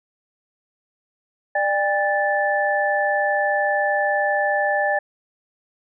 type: tone cluster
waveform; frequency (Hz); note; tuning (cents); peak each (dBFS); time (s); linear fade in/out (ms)
sine; 595 / 803 / 1750; D5 / G5 / A6; +22 / +41 / -10; -22; 1.55-4.99; 5
effects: none